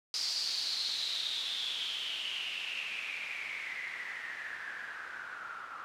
blue noise with low-pass filter sweep, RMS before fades -38 dBFS, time 0.14-5.84 s, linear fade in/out 0 ms, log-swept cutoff 4900 to 1300 Hz, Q 8.1, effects none

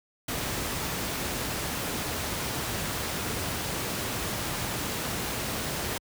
pink noise, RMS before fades -31 dBFS, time 0.28-5.98 s, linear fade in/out 5 ms, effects high-pass 60 Hz 12 dB/octave

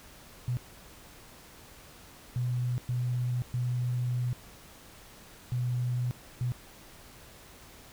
sine tone bursts at uneven times, 123.47 Hz, B2, in tune, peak -27 dBFS, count 6, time 0.48-0.57 / 2.36-2.78 / 2.89-3.42 / 3.54-4.33 / 5.52-6.11 / 6.41-6.52 s, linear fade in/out 0 ms, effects pink hiss -52 dBFS RMS until 7.92 s

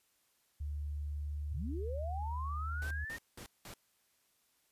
sine tone with pitch glide, 73.42 to 75.14 Hz, D2 to D2, 0 to +40 cents, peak -36 dBFS, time 0.6-3.05 s, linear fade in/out 10 ms, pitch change +40 cents, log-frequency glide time 1.18-2.28 s
sine linear sweep, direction up, 70.9 to 1864.7 Hz, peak -40 dBFS, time 1.51-3.17 s, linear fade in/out 10 ms
pink noise bursts, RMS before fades -49 dBFS, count 4, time 2.82-3.738 s, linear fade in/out 0 ms, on 87 ms, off 190 ms
effects white hiss -74 dBFS RMS until 4.71 s + resampled to 32000 Hz

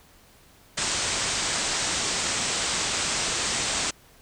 white low-pass noise, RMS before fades -27 dBFS, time 0.77-3.91 s, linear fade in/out 10 ms, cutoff 8600 Hz, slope 96 dB/octave, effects pink hiss -55 dBFS RMS until 4.21 s

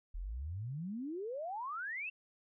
sine exponential sweep, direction up, 38 to 2748 Hz, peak -38 dBFS, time 0.14-2.1 s, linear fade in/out 10 ms, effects none

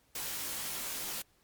white noise with comb filter, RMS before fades -38 dBFS, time 0.15-1.22 s, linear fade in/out 5 ms, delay 17 ms, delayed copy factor -0.85, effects pink hiss -69 dBFS RMS until 1.43 s + MP3 96 kbps

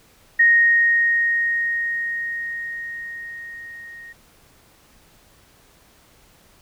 sine tone with level ramp, 1864.7 Hz, A#6, in tune, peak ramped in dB -10 to -37 dBFS, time 0.39-4.13 s, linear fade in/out 10 ms, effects pink hiss -54 dBFS RMS until 6.61 s

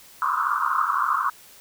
white band-pass noise, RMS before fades -23 dBFS, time 0.22-1.3 s, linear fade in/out 2 ms, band 1000 to 1400 Hz, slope 96 dB/octave, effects white hiss -49 dBFS RMS until 1.6 s

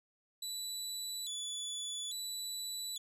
25% pulse tone with vibrato, 3692 Hz, A#7, 17 cents flat, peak -34 dBFS, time 0.42-2.98 s, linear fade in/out 5 ms, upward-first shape square, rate 0.59 Hz, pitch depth 120 cents each way, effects none

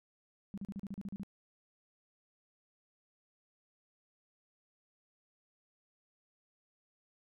sine tone bursts, 197.9 Hz, G3, 17 cents sharp, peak -38 dBFS, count 10, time 0.54-1.233 s, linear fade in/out 0 ms, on 36 ms, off 37 ms, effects none

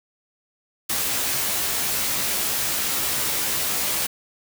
white noise with comb filter, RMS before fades -24 dBFS, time 0.89-4.07 s, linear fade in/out 10 ms, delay 15 ms, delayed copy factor +0.65, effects none

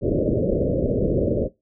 white low-pass noise, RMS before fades -21 dBFS, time 0.01-1.49 s, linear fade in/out 50 ms, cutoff 590 Hz, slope 96 dB/octave, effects noise-tail reverb RT60 0.2 s tail -18 dB re dry

